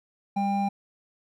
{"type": "tone pair together", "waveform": "triangle", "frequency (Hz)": [199.4, 797.6], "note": ["G3", "G5"], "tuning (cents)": [30, 30], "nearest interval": "2 octaves", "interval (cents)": 2400, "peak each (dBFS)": -24, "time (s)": [0.36, 0.69], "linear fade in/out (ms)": 10, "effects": []}